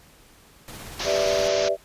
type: noise with tremolo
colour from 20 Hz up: pink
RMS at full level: -38 dBFS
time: 0.68-1.48 s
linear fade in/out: 0 ms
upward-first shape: sine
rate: 17 Hz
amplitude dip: 30%
type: low-pass noise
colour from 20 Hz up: white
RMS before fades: -30 dBFS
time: 0.99-1.69 s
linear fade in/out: 10 ms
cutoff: 6400 Hz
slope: 96 dB/octave
type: chord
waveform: sine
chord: E minor seventh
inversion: first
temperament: equal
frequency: 392 / 493.9 / 587.3 / 659.3 Hz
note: G4 / B4 / D5 / E5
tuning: 0 / 0 / 0 / 0 cents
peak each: -28 / -29 / -23 / -25 dBFS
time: 1.04-1.77 s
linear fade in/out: 50 ms
effects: pink hiss -53 dBFS RMS until 1.84 s + resampled to 32000 Hz